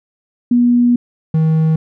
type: tone pair in turn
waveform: sine / triangle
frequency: 242 / 158.84 Hz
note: B3 / D#3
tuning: -35 / +36 cents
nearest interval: perfect fifth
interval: 729 cents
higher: first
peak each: -8 dBFS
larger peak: neither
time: 0.51-0.96 / 1.34-1.76 s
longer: first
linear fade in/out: 5 ms
effects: none

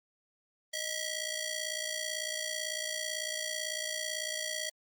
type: ring-modulated tone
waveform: 10% pulse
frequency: 1300 Hz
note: E6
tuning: 24 cents flat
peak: -23 dBFS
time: 0.73-4.7 s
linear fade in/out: 10 ms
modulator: 679 Hz
effects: Opus 32 kbps

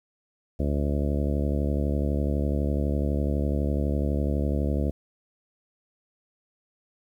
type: harmonic tone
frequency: 72 Hz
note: D2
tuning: 34 cents flat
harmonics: 1 / 2 / 3 / 4 / 5 / 6 / 7 / 8 / 9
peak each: -25 / -31 / -31 / -33 / -36 / -40 / -36 / -38 / -40 dBFS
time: 0.59-4.91 s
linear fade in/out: 10 ms
effects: 10-bit

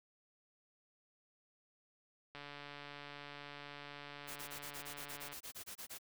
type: click train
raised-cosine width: 0.3 ms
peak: -33 dBFS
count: 430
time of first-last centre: 2.35-5.329 s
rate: 144 Hz
type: noise bursts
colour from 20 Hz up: white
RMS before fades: -48 dBFS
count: 15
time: 4.27-5.986 s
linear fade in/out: 20 ms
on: 92 ms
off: 24 ms
effects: none

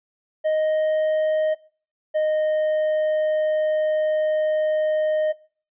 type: tone pair in turn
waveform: triangle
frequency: 622.3 / 618 Hz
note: D#5 / D#5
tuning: 0 / -12 cents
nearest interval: unison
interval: 12 cents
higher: first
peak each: -16 dBFS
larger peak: neither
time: 0.44-1.55 / 2.14-5.33 s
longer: second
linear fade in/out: 20 ms
effects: noise-tail reverb RT60 0.4 s tail -20 dB re dry + resampled to 8000 Hz

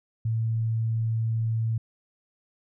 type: tone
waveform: sine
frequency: 112.8 Hz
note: A2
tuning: 44 cents sharp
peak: -23 dBFS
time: 0.25-1.78 s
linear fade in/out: 5 ms
effects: none

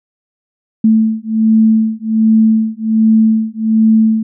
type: beating tone pair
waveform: sine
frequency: 220 / 221.3 Hz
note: A3 / A3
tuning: 0 / +10 cents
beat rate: 1.3 Hz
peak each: -11 dBFS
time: 0.84-4.23 s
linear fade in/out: 5 ms
effects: none

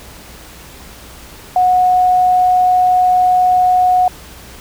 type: tone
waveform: sine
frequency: 731 Hz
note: F#5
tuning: 21 cents flat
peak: -8 dBFS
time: 1.56-4.08 s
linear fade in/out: 2 ms
effects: added 60 Hz sine -41 dBFS peak until 4.6 s + pink hiss -37 dBFS RMS until 4.6 s

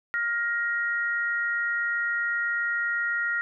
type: tone pair together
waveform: sine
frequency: 1410.7 / 1883 Hz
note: F6 / A#6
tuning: +17 / +17 cents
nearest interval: perfect fourth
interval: 500 cents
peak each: -27 dBFS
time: 0.14-3.41 s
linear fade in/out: 0 ms
effects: none

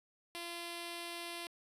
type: tone with notch filter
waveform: 5% pulse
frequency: 342.8 Hz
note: F4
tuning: 32 cents flat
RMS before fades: -44 dBFS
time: 0.35-1.47 s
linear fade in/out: 0 ms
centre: 1500 Hz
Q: 2
effects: resampled to 32000 Hz

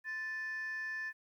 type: tone with frequency modulation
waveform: sine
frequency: 1760 Hz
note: A6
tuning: in tune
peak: -35 dBFS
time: 0.04-1.13 s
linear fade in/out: 50 ms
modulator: 723 Hz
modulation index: 0.25
effects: tanh soft clip ceiling -35 dBFS + 12-bit

